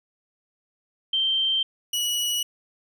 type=tone pair in turn; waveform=sine / sawtooth; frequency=3136 / 2928 Hz; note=G7 / F#7; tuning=0 / -19 cents; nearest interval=minor second; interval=119 cents; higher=first; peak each=-20 dBFS; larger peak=neither; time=1.13-1.63 / 1.93-2.43 s; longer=neither; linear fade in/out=5 ms; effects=none